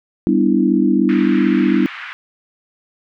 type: chord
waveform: sine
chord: E minor seventh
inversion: first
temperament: equal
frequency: 196 / 246.9 / 293.7 / 329.6 Hz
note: G3 / B3 / D4 / E4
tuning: 0 / 0 / 0 / 0 cents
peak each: -17 dBFS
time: 0.27-1.86 s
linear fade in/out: 0 ms
type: band-pass noise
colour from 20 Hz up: white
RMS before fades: -31 dBFS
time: 1.09-2.13 s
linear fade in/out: 0 ms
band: 1300 to 2300 Hz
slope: 24 dB/octave
effects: none